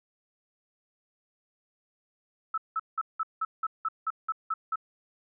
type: tone bursts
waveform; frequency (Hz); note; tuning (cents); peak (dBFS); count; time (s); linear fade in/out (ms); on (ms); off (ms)
sine; 1308; E6; -14; -26; 11; 2.54-4.758; 5; 38; 180
effects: none